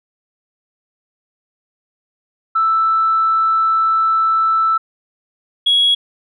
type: tone pair in turn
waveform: sine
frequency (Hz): 1321 / 3329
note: E6 / G#7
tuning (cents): +3 / +3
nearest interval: octave + major third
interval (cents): 1600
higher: second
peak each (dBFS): -11 / -9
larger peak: second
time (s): 2.55-4.78 / 5.66-5.95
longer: first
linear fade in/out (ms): 10
effects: tanh soft clip ceiling -6 dBFS